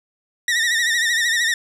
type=tone with vibrato; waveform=sawtooth; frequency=1864.7 Hz; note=A#6; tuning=in tune; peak=-13 dBFS; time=0.48-1.54 s; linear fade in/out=2 ms; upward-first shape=sine; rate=13 Hz; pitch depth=76 cents each way; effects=low-pass 9000 Hz 12 dB/octave + 9-bit